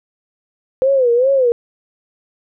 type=tone with vibrato; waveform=sine; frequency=509 Hz; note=C5; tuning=48 cents flat; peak=-10 dBFS; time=0.82-1.52 s; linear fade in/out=0 ms; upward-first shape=sine; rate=2.5 Hz; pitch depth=140 cents each way; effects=none